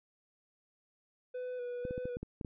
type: tone with vibrato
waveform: triangle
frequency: 494.7 Hz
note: B4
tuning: 3 cents sharp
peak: -35 dBFS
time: 1.34-2.17 s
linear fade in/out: 10 ms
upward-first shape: square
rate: 2 Hz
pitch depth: 22 cents each way
type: clicks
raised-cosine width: 3 ms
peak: -27 dBFS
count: 8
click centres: 1.852 / 1.909 / 1.979 / 2.055 / 2.169 / 2.23 / 2.412 / 2.448 s
effects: resampled to 8000 Hz